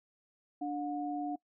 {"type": "tone pair together", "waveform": "sine", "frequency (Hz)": [293.7, 721.9], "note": ["D4", "F#5"], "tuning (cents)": [0, -43], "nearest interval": "octave + major third", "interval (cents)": 1557, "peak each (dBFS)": [-35, -37], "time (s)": [0.61, 1.36], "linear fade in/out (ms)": 10, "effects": ["noise-tail reverb RT60 0.1 s tail -22 dB re dry"]}